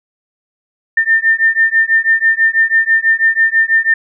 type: beating tone pair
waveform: sine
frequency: 1800 / 1806.1 Hz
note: A6 / A6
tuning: +39 / +45 cents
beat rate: 6.1 Hz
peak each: -12 dBFS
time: 0.97-3.94 s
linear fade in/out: 5 ms
effects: none